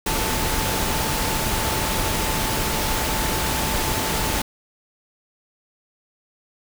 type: tone in noise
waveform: sine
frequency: 880 Hz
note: A5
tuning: in tune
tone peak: -31 dBFS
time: 0.06-4.42 s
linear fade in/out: 5 ms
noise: pink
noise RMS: -23 dBFS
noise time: 0.06-4.42 s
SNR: -11 dB
effects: none